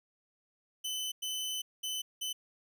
sawtooth tone bursts at uneven times, 3030 Hz, F#7, 40 cents sharp, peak -31 dBFS, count 4, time 0.84-1.12 / 1.22-1.62 / 1.83-2.02 / 2.21-2.33 s, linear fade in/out 10 ms, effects none

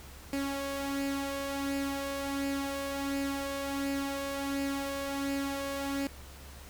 sawtooth tone with flanger, 277 Hz, C#4, 1 cent flat, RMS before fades -34 dBFS, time 0.33-6.07 s, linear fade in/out 2 ms, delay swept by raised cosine 0.41 to 1.91 ms, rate 1.4 Hz, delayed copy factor +0.5, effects added 69 Hz sine -49 dBFS peak until 6.69 s + pink hiss -51 dBFS RMS until 6.69 s

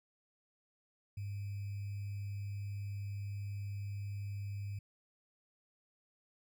sine tone with sample-and-hold, 100.7 Hz, G2, 47 cents sharp, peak -38 dBFS, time 1.17-4.79 s, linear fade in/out 5 ms, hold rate 2450 Hz, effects none

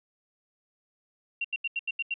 sine tone bursts, 2753 Hz, F7, 25 cents flat, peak -27 dBFS, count 7, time 1.41-2.141 s, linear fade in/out 5 ms, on 35 ms, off 81 ms, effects none

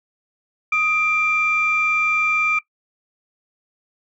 sine tone pair together, 1251 / 2367 Hz, D#6 / D7, +9 / +13 cents, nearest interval major seventh, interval 1104 cents, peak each -21 / -16 dBFS, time 0.72-2.59 s, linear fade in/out 5 ms, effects noise-tail reverb RT60 0.1 s tail -20 dB re dry + tanh soft clip ceiling -10 dBFS

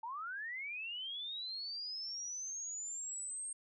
sine linear sweep, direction up, 873 to 8600 Hz, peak -40 dBFS, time 0.03-3.53 s, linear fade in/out 5 ms, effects none

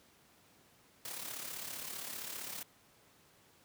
white noise with amplitude modulation, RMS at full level -41 dBFS, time 1.05-2.63 s, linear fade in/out 2 ms, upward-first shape sine, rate 35.3 Hz, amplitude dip 55%, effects pink hiss -65 dBFS RMS until 3.64 s + high-pass 100 Hz 12 dB/octave

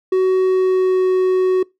triangle tone with pitch glide, 374.3 to 371.5 Hz, F#4 to F#4, +20 to +7 cents, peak -10 dBFS, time 0.12-1.63 s, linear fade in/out 5 ms, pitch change -13 cents, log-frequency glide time 0.42-1.08 s, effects noise-tail reverb RT60 0.2 s tail -23 dB re dry

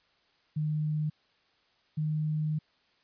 sine tone pair in turn, 152.7 / 153.76 Hz, D#3 / D#3, -32 / -20 cents, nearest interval unison, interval 12 cents, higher second, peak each -27 dBFS, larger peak neither, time 0.56-1.1 / 1.97-2.59 s, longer second, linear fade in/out 10 ms, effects white hiss -68 dBFS RMS until 3.03 s + resampled to 11025 Hz

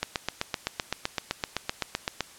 click train, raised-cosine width 0.2 ms, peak -9 dBFS, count 18, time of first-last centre 0.03-2.207 s, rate 7.81 Hz, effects white hiss -50 dBFS RMS until 2.38 s + low-pass 10000 Hz 12 dB/octave

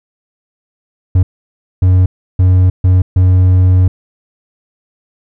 triangle tone bursts at uneven times, 92 Hz, F#2, 9 cents flat, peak -3 dBFS, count 5, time 1.15-1.23 / 1.82-2.06 / 2.39-2.7 / 2.84-3.02 / 3.16-3.88 s, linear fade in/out 5 ms, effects none

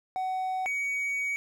triangle tone pair in turn, 750 / 2252 Hz, F#5 / C#7, +23 / +27 cents, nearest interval octave + perfect fifth, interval 1904 cents, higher second, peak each -26 dBFS, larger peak neither, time 0.16-0.66 / 0.66-1.36 s, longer second, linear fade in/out 0 ms, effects none

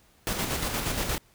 pink noise with tremolo, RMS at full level -28 dBFS, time 0.27-1.18 s, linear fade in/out 0 ms, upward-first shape square, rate 8.5 Hz, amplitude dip 40%, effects pink hiss -61 dBFS RMS until 1.34 s

